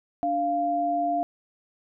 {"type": "tone pair together", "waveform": "sine", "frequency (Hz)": [292.2, 695], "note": ["D4", "F5"], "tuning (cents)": [-9, -9], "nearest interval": "octave + minor third", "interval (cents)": 1500, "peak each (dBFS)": [-30, -23], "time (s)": [0.23, 1.23], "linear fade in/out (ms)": 0, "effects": []}